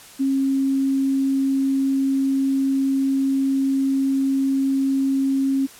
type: tone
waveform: sine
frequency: 270.5 Hz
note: C#4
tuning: 42 cents flat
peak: -17 dBFS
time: 0.19-5.67 s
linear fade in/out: 20 ms
effects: white hiss -44 dBFS RMS until 5.79 s + low-pass 12000 Hz 12 dB/octave